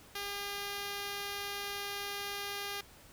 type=tone; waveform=5% pulse; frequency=403.3 Hz; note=G4; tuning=49 cents sharp; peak=-26 dBFS; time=0.15-2.81 s; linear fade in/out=5 ms; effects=pink hiss -57 dBFS RMS until 3.12 s